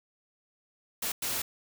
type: noise bursts at uneven times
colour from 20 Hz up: white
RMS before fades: -32 dBFS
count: 2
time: 1.02-1.12 / 1.22-1.42 s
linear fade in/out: 5 ms
effects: none